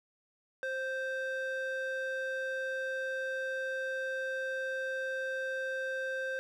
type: ring-modulated tone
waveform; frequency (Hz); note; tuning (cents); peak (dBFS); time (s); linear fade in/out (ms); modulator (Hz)
triangle; 1046.5; C6; 0; -28; 0.63-6.39; 0; 520
effects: none